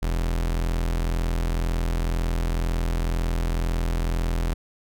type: tone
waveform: 40% pulse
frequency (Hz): 42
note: E1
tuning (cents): +33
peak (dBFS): -21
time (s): 0.02-4.54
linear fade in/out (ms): 10
effects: none